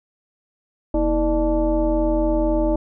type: tone with frequency modulation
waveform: sine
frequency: 320 Hz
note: D#4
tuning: 49 cents sharp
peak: -16 dBFS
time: 0.94-2.76 s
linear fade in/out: 5 ms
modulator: 278 Hz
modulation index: 1.3
effects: none